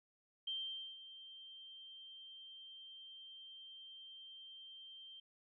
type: tone with ADSR envelope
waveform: sine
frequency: 3145 Hz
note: G7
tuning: 5 cents sharp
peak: -38 dBFS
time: 0.47-5.2 s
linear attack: 7 ms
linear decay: 490 ms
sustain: -14 dB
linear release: 5 ms
effects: none